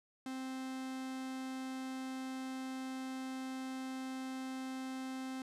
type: tone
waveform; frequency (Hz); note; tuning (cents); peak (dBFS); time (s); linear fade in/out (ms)
45% pulse; 261.6; C4; 0; -40; 0.26-5.42; 2
effects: low-pass 11000 Hz 12 dB/octave